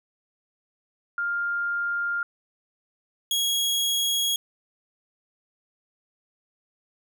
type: tone pair in turn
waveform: sine / sawtooth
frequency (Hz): 1402 / 3312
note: F6 / G#7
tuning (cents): +6 / -5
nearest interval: octave + minor third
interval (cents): 1489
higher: second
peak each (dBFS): -24 / -19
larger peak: second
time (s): 1.18-2.23 / 3.31-4.36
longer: neither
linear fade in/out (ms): 2
effects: none